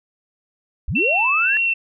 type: linear sweep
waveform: sine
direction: up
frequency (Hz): 35.74 to 1760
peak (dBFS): -20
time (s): 0.88-1.57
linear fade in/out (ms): 0
type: tone with vibrato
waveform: sine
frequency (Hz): 2676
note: E7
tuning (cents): +25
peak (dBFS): -16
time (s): 0.95-1.74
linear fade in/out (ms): 10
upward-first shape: sine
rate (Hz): 1.9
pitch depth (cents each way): 36
effects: none

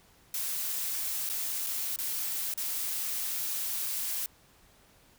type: noise with dropouts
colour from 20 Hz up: blue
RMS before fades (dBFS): -33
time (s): 0.34-4.26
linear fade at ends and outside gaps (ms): 1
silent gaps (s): 1.291-1.298 / 1.664-1.668 / 1.961-1.987 / 2.539-2.576
effects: pink hiss -61 dBFS RMS until 5.18 s

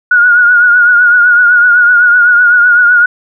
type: tone with vibrato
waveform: sine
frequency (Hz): 1445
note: F#6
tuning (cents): -41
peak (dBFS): -3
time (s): 0.11-3.06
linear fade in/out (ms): 5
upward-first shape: triangle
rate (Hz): 7.9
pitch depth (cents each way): 56
effects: none

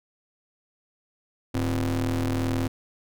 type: ring-modulated tone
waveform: 35% pulse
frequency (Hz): 80.9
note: E2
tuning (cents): -32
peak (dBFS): -19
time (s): 1.54-2.68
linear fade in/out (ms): 10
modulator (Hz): 181
effects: none

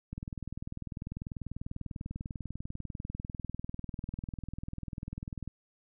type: click train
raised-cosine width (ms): 5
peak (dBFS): -26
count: 109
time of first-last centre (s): 0.13-5.477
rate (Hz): 20.2
effects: none

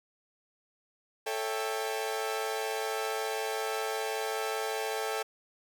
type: chord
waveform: sawtooth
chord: A dominant seventh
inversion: none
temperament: equal with one note detuned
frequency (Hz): 440 / 554.4 / 659.3 / 794.9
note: A4 / C#5 / E5 / G5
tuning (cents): 0 / 0 / 0 / +24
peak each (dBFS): -30 / -36 / -36 / -33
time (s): 1.26-5.23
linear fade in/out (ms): 10
effects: none

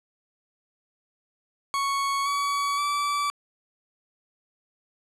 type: tone with pitch steps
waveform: 40% pulse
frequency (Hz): 1108.7 / 1132.7 / 1157.1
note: C#6 / C#6 / D6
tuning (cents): 0 / +37 / -26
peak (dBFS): -23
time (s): 1.74-3.3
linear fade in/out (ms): 0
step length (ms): 520
effects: low-pass 10000 Hz 12 dB/octave

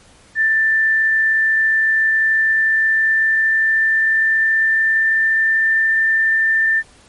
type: tone with pitch glide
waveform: sine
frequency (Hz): 1773 to 1786.4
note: A6 to A6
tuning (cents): +13 to +26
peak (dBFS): -12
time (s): 0.35-6.83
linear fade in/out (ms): 50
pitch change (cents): +13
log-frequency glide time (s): 2.17-5.9
effects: pink hiss -48 dBFS RMS until 7.08 s + MP3 48 kbps

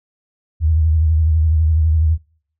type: tone with vibrato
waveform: sine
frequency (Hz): 79.2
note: D#2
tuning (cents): +31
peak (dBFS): -11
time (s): 0.6-2.18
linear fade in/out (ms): 50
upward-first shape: triangle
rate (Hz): 12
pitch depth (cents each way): 82
effects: noise-tail reverb RT60 0.6 s tail -26 dB re dry

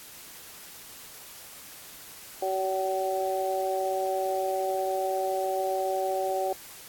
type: harmonic tone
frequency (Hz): 189.8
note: F#3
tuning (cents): +44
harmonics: 2 / 3 / 4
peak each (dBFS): -31 / -30 / -29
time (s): 2.42-6.53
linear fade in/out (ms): 5
effects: white hiss -46 dBFS RMS until 6.88 s + AAC 64 kbps

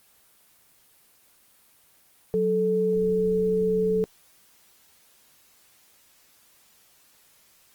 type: tone pair together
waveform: sine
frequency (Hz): 184.04 / 437.2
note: F#3 / A4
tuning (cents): -9 / -11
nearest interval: octave + minor third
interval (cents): 1498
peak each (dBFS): -27 / -21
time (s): 2.34-4.04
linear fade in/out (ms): 0
effects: white hiss -59 dBFS RMS until 7.74 s + Opus 24 kbps

